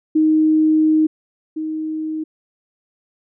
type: tone pair in turn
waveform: sine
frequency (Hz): 312.1 / 313.3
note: D#4 / D#4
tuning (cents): +5 / +12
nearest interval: unison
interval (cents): 7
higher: second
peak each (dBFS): -11 / -21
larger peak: first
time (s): 0.15-1.07 / 1.56-2.24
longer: first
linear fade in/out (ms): 10
effects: none